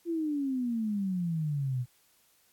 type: exponential sweep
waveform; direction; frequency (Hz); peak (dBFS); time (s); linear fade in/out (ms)
sine; down; 346.1 to 121; -28; 0.05-1.86; 50
effects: white hiss -66 dBFS RMS until 2.52 s + AAC 64 kbps